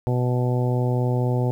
harmonic tone, 124.2 Hz, B2, 10 cents sharp, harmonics 1 / 2 / 3 / 4 / 5 / 6 / 7, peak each -20 / -29 / -29 / -30 / -34 / -36 / -35 dBFS, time 0.07-1.51 s, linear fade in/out 0 ms, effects 9-bit

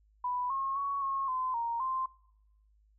sine tone with pitch steps, 990 / 1082 / 1117 / 1087 / 1027 / 932 / 1045 Hz, B5 / C#6 / C#6 / C#6 / C6 / A#5 / C6, +4 / -42 / +13 / -34 / -33 / -1 / -2 cents, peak -30 dBFS, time 0.24-2.06 s, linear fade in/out 5 ms, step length 260 ms, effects noise-tail reverb RT60 0.8 s tail -22 dB re dry + added 52 Hz sine -63 dBFS peak until 2.98 s

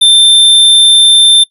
square tone, 3570 Hz, A7, 24 cents sharp, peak -3 dBFS, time 0.01-1.44 s, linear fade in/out 10 ms, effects noise-tail reverb RT60 0.1 s tail -22 dB re dry + resampled to 32000 Hz

